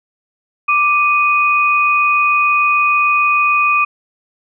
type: tone pair together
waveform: sine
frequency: 1177.7 / 2489 Hz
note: D6 / D#7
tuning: +4 / 0 cents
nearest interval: octave + minor second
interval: 1296 cents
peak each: -13 dBFS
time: 0.68-3.85 s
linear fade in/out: 10 ms
effects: none